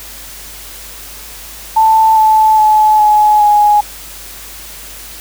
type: tone with pitch steps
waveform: sine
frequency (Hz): 883 / 870.3 / 857.9 / 845.6 / 833.4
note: A5 / A5 / A5 / G#5 / G#5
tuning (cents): +6 / -19 / -44 / +31 / +6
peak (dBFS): -5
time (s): 1.76-3.81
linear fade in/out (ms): 10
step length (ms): 410
effects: added 50 Hz sine -37 dBFS peak until 5.2 s + white hiss -31 dBFS RMS until 5.2 s